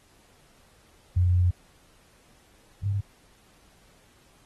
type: tone pair in turn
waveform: sine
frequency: 89.4 / 99.8 Hz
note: F2 / G2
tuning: +41 / +32 cents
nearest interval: major second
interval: 191 cents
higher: second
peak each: -18 / -23 dBFS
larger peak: first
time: 1.16-1.51 / 2.83-3.01 s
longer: first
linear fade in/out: 10 ms
effects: pink hiss -60 dBFS RMS until 4.45 s + AAC 32 kbps